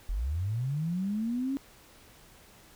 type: linear sweep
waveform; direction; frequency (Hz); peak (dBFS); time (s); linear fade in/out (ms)
sine; up; 38.89 to 278.4; -28; 0.09-1.57; 0
effects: pink hiss -56 dBFS RMS until 2.75 s